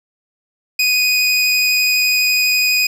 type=tone with vibrato; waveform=25% pulse; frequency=2489 Hz; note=D#7; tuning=in tune; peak=-9 dBFS; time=0.79-2.87 s; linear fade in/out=5 ms; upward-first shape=triangle; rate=12 Hz; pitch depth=8 cents each way; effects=none